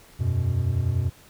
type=chord; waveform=triangle; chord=E suspended second; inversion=none; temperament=equal; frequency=82.41 / 92.5 / 123.47 Hz; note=E2 / F#2 / B2; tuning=0 / 0 / 0 cents; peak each=-27 / -22 / -23 dBFS; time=0.19-1.1 s; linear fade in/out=20 ms; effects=pink hiss -52 dBFS RMS until 1.29 s